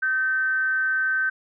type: tone with frequency modulation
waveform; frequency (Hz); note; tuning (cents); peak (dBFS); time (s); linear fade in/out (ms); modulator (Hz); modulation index
sine; 1541; G6; -30; -20; 0.02-1.3; 10; 273; 0.27
effects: none